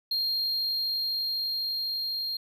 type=tone with level ramp; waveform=triangle; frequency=4216 Hz; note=C8; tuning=12 cents sharp; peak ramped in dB=-24 to -28 dBFS; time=0.11-2.37 s; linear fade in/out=5 ms; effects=none